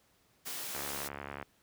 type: high-pass noise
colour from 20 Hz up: white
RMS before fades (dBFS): -40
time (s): 0.45-1.09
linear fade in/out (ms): 20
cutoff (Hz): 140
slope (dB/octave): 12
type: click train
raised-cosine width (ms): 0.5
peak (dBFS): -25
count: 49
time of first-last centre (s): 0.75-1.427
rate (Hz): 70.9
effects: pink hiss -69 dBFS RMS until 1.62 s + high-pass 60 Hz 12 dB/octave